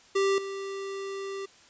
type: tone with level steps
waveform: square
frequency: 392 Hz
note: G4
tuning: in tune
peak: -23 / -34 dBFS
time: 0.15-1.46 s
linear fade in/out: 10 ms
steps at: 0.38 s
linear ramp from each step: 2 ms
effects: white hiss -56 dBFS RMS until 1.69 s + resampled to 16000 Hz